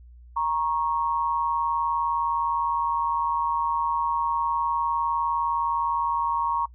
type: tone pair together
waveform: sine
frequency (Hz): 940.3 / 1100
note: A#5 / C#6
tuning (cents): +15 / -14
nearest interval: minor third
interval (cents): 271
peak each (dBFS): -24 / -26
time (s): 0.36-6.66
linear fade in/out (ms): 10
effects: noise-tail reverb RT60 0.1 s tail -24 dB re dry + added 60 Hz sine -45 dBFS peak until 6.74 s